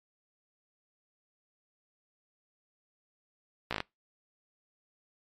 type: slowing click train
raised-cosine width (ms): 0.3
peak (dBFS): -15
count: 6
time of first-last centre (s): 3.71-3.804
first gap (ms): 16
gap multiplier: 1.08
effects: noise-tail reverb RT60 0.2 s tail -24 dB re dry + MP3 64 kbps